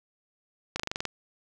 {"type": "slowing click train", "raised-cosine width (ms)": 0.2, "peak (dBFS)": -13, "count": 8, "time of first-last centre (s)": [0.76, 1.053], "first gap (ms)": 36, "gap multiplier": 1.05, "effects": []}